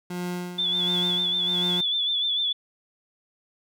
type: tone with tremolo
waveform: 30% pulse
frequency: 178 Hz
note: F3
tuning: 33 cents sharp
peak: -25 dBFS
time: 0.1-1.81 s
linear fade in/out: 5 ms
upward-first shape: sine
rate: 1.4 Hz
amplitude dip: 70%
type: tone with vibrato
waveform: sine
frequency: 3475 Hz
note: A7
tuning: 22 cents flat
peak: -22 dBFS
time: 0.58-2.53 s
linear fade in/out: 10 ms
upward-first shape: sine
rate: 6.7 Hz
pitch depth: 55 cents each way
effects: none